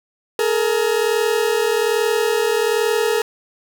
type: tone pair together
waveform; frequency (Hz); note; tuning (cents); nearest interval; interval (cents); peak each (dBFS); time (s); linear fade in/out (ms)
40% pulse; 423.6 / 464.8; G#4 / A#4; +34 / -5; major second; 161; -18; 0.39-3.22; 2
effects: none